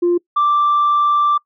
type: tone pair in turn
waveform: sine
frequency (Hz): 349.2 / 1174.6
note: F4 / D6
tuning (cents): 0 / 0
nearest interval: octave + major sixth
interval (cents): 2100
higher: second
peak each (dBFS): -10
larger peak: neither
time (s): 0.02-0.18 / 0.36-1.38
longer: second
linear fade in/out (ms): 10
effects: noise-tail reverb RT60 0.1 s tail -24 dB re dry + tanh soft clip ceiling -9 dBFS